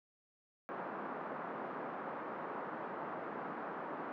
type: band-pass noise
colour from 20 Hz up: white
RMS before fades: -43 dBFS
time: 0.69-4.12 s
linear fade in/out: 0 ms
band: 180 to 1300 Hz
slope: 24 dB/octave
effects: none